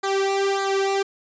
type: tone with flanger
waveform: sawtooth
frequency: 392 Hz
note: G4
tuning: in tune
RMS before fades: -22 dBFS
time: 0.03-1.03 s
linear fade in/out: 10 ms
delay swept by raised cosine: 0.35 to 1.95 ms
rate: 1.7 Hz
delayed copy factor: -1
effects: resampled to 16000 Hz